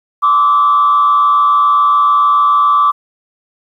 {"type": "tone with frequency modulation", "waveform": "sine", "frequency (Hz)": 1158, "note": "D6", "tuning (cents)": -25, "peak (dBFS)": -6, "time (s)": [0.22, 2.92], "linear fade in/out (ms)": 20, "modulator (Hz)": 107, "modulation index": 0.67, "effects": ["tanh soft clip ceiling -3 dBFS", "8-bit"]}